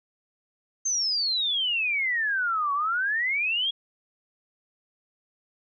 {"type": "exponential two-way sweep", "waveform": "sine", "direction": "down then up", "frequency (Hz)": [6390, 1108.7, 3341], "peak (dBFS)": -23, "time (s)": [0.85, 3.71], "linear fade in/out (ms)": 10, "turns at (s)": 2.73, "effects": []}